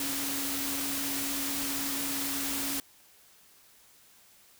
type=tone in noise; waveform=sine; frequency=277.2 Hz; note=C#4; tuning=in tune; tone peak=-37 dBFS; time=0-2.8 s; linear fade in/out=2 ms; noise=white; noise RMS=-33 dBFS; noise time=0-2.8 s; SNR=-7 dB; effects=white hiss -59 dBFS RMS until 4.59 s